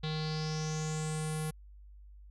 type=tone with low-pass filter sweep; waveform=square; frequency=155.56 Hz; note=D#3; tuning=in tune; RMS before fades=-35 dBFS; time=0.03-1.51 s; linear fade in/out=10 ms; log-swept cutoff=3800 to 11000 Hz; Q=6; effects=added 50 Hz sine -50 dBFS peak until 2.3 s